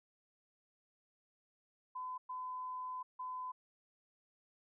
sine tone bursts at uneven times, 1013 Hz, B5, 44 cents sharp, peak -40 dBFS, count 3, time 1.95-2.18 / 2.29-3.03 / 3.19-3.52 s, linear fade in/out 10 ms, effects none

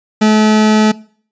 40% pulse tone, 215.3 Hz, A3, 37 cents flat, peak -6 dBFS, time 0.21-0.92 s, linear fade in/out 10 ms, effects noise-tail reverb RT60 0.5 s tail -22 dB re dry + resampled to 16000 Hz

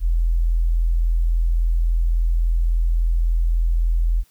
sine tone, 41.8 Hz, E1, 25 cents sharp, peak -15 dBFS, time 0-4.24 s, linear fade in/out 50 ms, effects white hiss -59 dBFS RMS until 4.3 s

